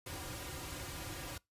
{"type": "noise with comb filter", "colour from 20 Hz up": "pink", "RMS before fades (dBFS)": -44, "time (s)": [0.06, 1.38], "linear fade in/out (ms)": 5, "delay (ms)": 4.6, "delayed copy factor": -0.8, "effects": ["noise-tail reverb RT60 0.2 s tail -24 dB re dry", "resampled to 32000 Hz"]}